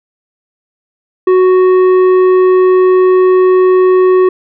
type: tone with tanh clipping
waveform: sine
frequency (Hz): 370.1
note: F#4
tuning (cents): 0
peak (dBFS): -6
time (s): 1.27-4.29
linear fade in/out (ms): 5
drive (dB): 9
effects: none